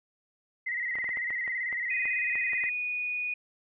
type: tone with vibrato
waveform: sine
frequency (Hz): 1975.5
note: B6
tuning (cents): 0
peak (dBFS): -29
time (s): 0.66-2.7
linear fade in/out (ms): 10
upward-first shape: square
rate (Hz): 18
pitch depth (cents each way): 62
type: clicks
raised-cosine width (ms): 0.5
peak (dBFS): -28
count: 12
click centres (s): 0.955 / 0.986 / 1.043 / 1.091 / 1.172 / 1.305 / 1.478 / 1.727 / 2.055 / 2.355 / 2.533 / 2.639
type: tone with pitch glide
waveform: sine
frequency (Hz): 2489 to 2468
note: D#7 to D#7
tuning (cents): 0 to -15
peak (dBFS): -29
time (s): 1.9-3.34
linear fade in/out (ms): 5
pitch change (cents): -15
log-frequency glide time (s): 2.42-2.76
effects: none